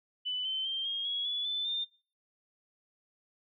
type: tone with pitch steps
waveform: sine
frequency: 2996 / 3077 / 3160 / 3245 / 3332 / 3422 / 3514 / 3608 Hz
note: F#7 / G7 / G7 / G#7 / G#7 / A7 / A7 / A7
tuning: +21 / -33 / +13 / -41 / +5 / -49 / -3 / +43 cents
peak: -31 dBFS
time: 0.25-1.85 s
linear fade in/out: 20 ms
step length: 200 ms
effects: noise-tail reverb RT60 0.4 s tail -20 dB re dry